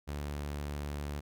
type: tone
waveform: sawtooth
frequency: 72.7 Hz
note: D2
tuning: 17 cents flat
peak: -32 dBFS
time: 0.07-1.21 s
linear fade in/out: 20 ms
effects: none